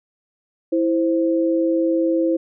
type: tone pair together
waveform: sine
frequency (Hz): 329.6 / 523.2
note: E4 / C5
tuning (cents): 0 / 0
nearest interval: minor sixth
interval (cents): 800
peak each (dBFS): -17 / -21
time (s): 0.72-2.37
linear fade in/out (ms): 10
effects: none